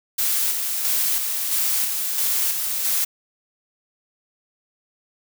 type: noise with tremolo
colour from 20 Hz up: blue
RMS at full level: -21 dBFS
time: 0.18-3.05 s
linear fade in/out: 10 ms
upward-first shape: square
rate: 1.5 Hz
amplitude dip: 35%
effects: none